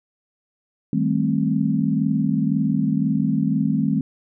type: chord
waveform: sine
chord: A half-diminished seventh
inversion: second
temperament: just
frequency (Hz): 158.4 / 198 / 220 / 264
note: Eb3 / G3 / A3 / C4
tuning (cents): +31 / +18 / 0 / +16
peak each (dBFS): -23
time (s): 0.93-4.01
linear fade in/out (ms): 2
effects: none